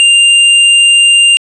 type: tone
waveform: square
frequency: 2794 Hz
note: F7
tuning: in tune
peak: -4 dBFS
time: 0-1.37 s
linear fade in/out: 0 ms
effects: resampled to 24000 Hz